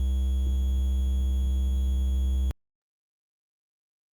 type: tone with quantisation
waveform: triangle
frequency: 65.41 Hz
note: C2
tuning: in tune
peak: -20 dBFS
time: 0-2.51 s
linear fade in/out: 0 ms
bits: 8
effects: Opus 32 kbps